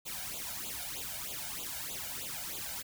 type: noise with flanger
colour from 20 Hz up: white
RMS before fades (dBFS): -40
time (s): 0.05-2.83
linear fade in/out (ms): 20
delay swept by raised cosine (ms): 0.27 to 1.37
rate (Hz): 3.2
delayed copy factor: +0.95
effects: none